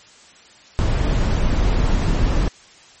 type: noise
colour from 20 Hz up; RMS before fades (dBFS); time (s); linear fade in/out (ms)
brown; -17; 0.79-2.48; 0
effects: white hiss -47 dBFS RMS until 3 s + MP3 32 kbps